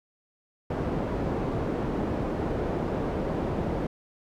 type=low-pass noise; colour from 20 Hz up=white; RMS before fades=-29 dBFS; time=0.7-3.87 s; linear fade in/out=5 ms; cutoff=460 Hz; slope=12 dB/octave; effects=none